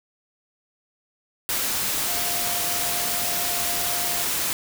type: tone in noise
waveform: sine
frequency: 701 Hz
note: F5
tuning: 6 cents sharp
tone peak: -34 dBFS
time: 2.08-4.22 s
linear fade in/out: 0 ms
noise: white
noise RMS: -25 dBFS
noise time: 1.49-4.53 s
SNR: -12 dB
effects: none